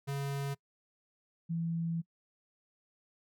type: tone pair in turn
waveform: square / sine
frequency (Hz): 139.6 / 166.46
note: C#3 / E3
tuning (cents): +13 / +17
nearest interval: minor third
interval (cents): 304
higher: second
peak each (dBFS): -34 / -31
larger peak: second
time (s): 0.07-0.55 / 1.49-2.02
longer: second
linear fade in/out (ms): 20
effects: noise-tail reverb RT60 0.1 s tail -24 dB re dry